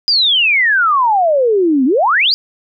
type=exponential two-way sweep; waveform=sine; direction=down then up; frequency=4978 to 247.7 to 4978 Hz; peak=-9 dBFS; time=0.08-2.34 s; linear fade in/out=0 ms; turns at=1.85 s; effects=none